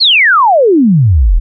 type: exponential sweep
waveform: sine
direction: down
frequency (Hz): 4521 to 34.65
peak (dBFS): -4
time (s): 0-1.4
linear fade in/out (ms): 20
effects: none